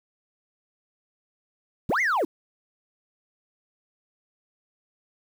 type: linear two-way sweep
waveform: sine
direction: up then down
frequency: 64.1 to 2201 to 254.8 Hz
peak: -18 dBFS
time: 1.89-2.25 s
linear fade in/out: 5 ms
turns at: 2.01 s
effects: tanh soft clip ceiling -20 dBFS + 8-bit